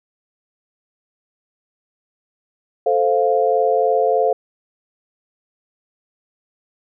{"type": "chord", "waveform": "sine", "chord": "F major", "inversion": "first", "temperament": "equal", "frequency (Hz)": [440, 523.3, 698.5], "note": ["A4", "C5", "F5"], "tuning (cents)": [0, 0, 0], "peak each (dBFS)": -18, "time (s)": [2.86, 4.33], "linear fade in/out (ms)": 5, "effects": []}